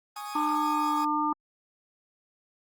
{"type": "chord", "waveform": "40% pulse", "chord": "Ab suspended fourth", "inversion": "none", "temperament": "equal", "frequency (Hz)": [830.6, 1108.7, 1244.5], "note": ["Ab5", "Db6", "Eb6"], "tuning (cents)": [0, 0, 0], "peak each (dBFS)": [-37, -43, -38], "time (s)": [0.16, 1.05], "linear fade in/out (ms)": 5}
{"type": "harmonic tone", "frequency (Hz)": 300.2, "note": "D4", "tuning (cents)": 38, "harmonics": [1, 3, 4], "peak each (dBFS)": [-30, -28, -28], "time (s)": [0.35, 1.33], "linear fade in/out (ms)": 5}
{"effects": ["Opus 24 kbps"]}